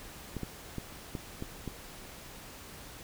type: clicks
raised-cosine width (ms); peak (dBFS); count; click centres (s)
3; -23; 6; 0.367 / 0.433 / 0.783 / 1.152 / 1.424 / 1.677
effects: pink hiss -48 dBFS RMS until 3.03 s